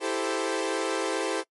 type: chord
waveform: sawtooth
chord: A minor seventh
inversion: second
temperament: equal with one note detuned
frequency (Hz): 329.6 / 392 / 440 / 521.1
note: E4 / G4 / A4 / C5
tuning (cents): 0 / 0 / 0 / -7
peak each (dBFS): -28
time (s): 0-1.44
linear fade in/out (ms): 50
effects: noise-tail reverb RT60 0.1 s tail -23 dB re dry + MP3 48 kbps